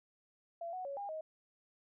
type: tone with pitch steps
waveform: sine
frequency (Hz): 678 / 739 / 558 / 807 / 629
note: E5 / F#5 / C#5 / G#5 / D#5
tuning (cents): +49 / -2 / +11 / -50 / +19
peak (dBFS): -39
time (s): 0.61-1.21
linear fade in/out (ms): 5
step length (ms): 120
effects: none